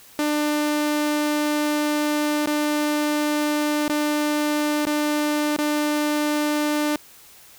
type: tone with dropouts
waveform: sawtooth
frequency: 298.3 Hz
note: D4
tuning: 27 cents sharp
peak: -16 dBFS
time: 0.19-6.96 s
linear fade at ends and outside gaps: 1 ms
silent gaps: 2.459-2.472 / 3.88-3.896 / 4.853-4.868 / 5.565-5.586 s
effects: white hiss -48 dBFS RMS until 7.58 s